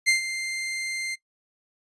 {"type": "tone with ADSR envelope", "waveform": "sawtooth", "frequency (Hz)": 2093, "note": "C7", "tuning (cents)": 0, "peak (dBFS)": -13, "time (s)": [0.06, 1.16], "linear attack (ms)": 25, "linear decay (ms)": 120, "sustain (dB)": -12, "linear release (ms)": 24, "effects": ["noise-tail reverb RT60 0.1 s tail -18 dB re dry", "resampled to 22050 Hz"]}